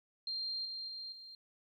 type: tone with level steps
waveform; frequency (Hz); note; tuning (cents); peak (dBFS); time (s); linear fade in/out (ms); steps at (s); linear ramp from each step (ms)
sine; 4186; C8; 0; -36 / -40 / -42 / -49; 0.27-1.35; 2; 0.65 / 0.88 / 1.12; 2
effects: 13-bit